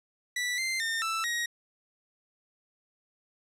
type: tone with pitch steps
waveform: sawtooth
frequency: 1965 / 2084 / 1817 / 1324 / 1889 Hz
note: B6 / C7 / A#6 / E6 / A#6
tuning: -9 / -7 / -45 / +7 / +22 cents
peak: -25 dBFS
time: 0.36-1.46 s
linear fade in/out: 5 ms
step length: 220 ms
effects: low-pass 10000 Hz 12 dB/octave